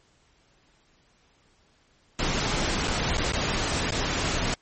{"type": "noise with dropouts", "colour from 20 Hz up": "pink", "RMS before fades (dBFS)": -26, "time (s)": [2.19, 4.54], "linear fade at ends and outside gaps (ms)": 2, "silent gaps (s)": [[2.875, 2.879], [3.172, 3.179], [3.323, 3.333], [3.907, 3.92]], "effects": ["pink hiss -63 dBFS RMS until 4.61 s", "MP3 32 kbps"]}